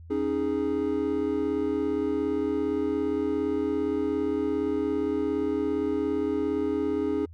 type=chord; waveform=triangle; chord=C# suspended second; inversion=none; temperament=equal with one note detuned; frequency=273.7 / 311.1 / 415.3 Hz; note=C#4 / D#4 / G#4; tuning=-22 / 0 / 0 cents; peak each=-28 / -27 / -26 dBFS; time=0.1-7.26 s; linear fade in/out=10 ms; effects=added 83 Hz sine -43 dBFS peak until 7.33 s + Opus 48 kbps